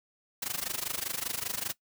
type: noise with amplitude modulation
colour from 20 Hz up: white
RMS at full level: -31 dBFS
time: 0.42-1.73 s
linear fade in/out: 5 ms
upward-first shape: sine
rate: 25.1 Hz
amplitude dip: 90%
effects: noise-tail reverb RT60 0.1 s tail -20 dB re dry